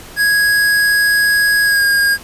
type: tone with pitch glide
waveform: square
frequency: 1659 to 1624.9 Hz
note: G#6 to G#6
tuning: -2 to -38 cents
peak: -11 dBFS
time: 0.16-2.18 s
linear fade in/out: 50 ms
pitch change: -36 cents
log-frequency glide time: 1.64-1.83 s
effects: pink hiss -36 dBFS RMS until 2.23 s + resampled to 32000 Hz